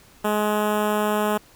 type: tone with notch filter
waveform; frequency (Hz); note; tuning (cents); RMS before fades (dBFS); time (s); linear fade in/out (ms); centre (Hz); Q
10% pulse; 210.6; G#3; +24; -22; 0.24-1.38; 10; 4700; 0.65
effects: pink hiss -52 dBFS RMS until 1.55 s